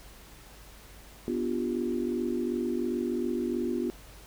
sine chord, G dominant seventh, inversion first, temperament equal, 246.9 / 293.7 / 349.2 / 392 Hz, B3 / D4 / F4 / G4, 0 / 0 / 0 / 0 cents, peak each -31 / -37 / -31 / -36 dBFS, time 1.28-3.9 s, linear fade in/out 0 ms, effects added 50 Hz sine -52 dBFS peak until 4.26 s + pink hiss -52 dBFS RMS until 4.26 s

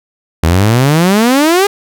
sawtooth exponential sweep, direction up, 77.4 to 415.3 Hz, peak -3 dBFS, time 0.43-1.67 s, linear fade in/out 5 ms, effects none

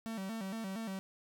45% pulse tone with vibrato, 207.7 Hz, G#3, in tune, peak -38 dBFS, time 0.06-0.99 s, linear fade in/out 0 ms, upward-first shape square, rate 4.3 Hz, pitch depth 140 cents each way, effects none

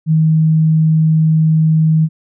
sine tone, 158.3 Hz, D#3, 30 cents sharp, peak -8 dBFS, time 0.06-2.09 s, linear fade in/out 50 ms, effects none

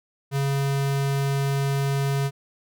square tone, 138.59 Hz, C#3, in tune, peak -22 dBFS, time 0.31-2.31 s, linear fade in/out 50 ms, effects none

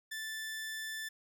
sawtooth tone, 1760 Hz, A6, in tune, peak -35 dBFS, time 0.11-1.09 s, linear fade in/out 10 ms, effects none

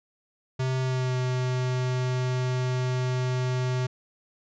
square tone with pitch glide, 130 to 127.1 Hz, C3 to C3, -11 to -50 cents, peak -25 dBFS, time 0.59-3.87 s, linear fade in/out 10 ms, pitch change -39 cents, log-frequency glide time 0.8-1.16 s, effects resampled to 16000 Hz

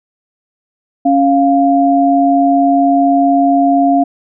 sine tone pair together, 277.2 / 698.5 Hz, C#4 / F5, 0 / 0 cents, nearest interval octave + major third, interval 1600 cents, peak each -10 dBFS, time 1.05-4.04 s, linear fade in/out 10 ms, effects none

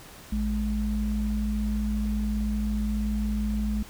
sine tone pair together, 56.15 / 210.9 Hz, A1 / G#3, +36 / +27 cents, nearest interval octave + major seventh, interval 2291 cents, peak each -27 dBFS, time 0.32-3.83 s, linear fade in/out 5 ms, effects pink hiss -47 dBFS RMS until 3.89 s

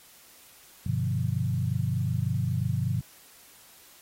sine chord, G dominant seventh, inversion none, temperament equal, 98 / 123.47 / 146.83 / 174.61 Hz, G2 / B2 / D3 / F3, 0 / 0 / 0 / 0 cents, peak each -30 / -28 / -32 / -33 dBFS, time 0.86-3.01 s, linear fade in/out 5 ms, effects white hiss -54 dBFS RMS until 4.01 s + AAC 48 kbps

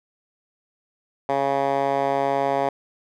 10% pulse tone with band-pass filter, 138.3 Hz, C#3, 4 cents flat, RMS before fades -22 dBFS, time 1.29-2.69 s, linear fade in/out 2 ms, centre 750 Hz, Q 1.5, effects none

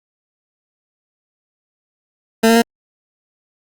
20% pulse tone with pitch steps, 225.1 / 228.6 / 232.2 Hz, A3 / A#3 / A#3, +40 / -34 / -7 cents, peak -4 dBFS, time 2.43-2.622 s, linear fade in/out 10 ms, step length 64 ms, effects Opus 48 kbps

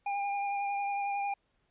square tone with vibrato, 804 Hz, G5, 44 cents sharp, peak -31 dBFS, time 0.06-1.34 s, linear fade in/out 5 ms, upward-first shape triangle, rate 11 Hz, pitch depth 20 cents each way, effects pink hiss -75 dBFS RMS until 1.7 s + resampled to 8000 Hz

